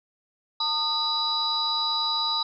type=tone cluster; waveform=sine; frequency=904 / 1226 / 3934 / 4904 Hz; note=A5 / D#6 / B7 / D#8; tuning=+47 / -26 / -7 / -26 cents; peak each=-31 / -32 / -25 / -31 dBFS; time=0.6-2.43 s; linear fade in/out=5 ms; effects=none